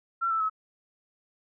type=tone with pitch steps; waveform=sine; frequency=1358 / 1322.4 / 1287.7 Hz; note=F6 / E6 / E6; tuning=-49 / +5 / -41 cents; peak=-24 dBFS; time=0.21-0.498 s; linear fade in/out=20 ms; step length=96 ms; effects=none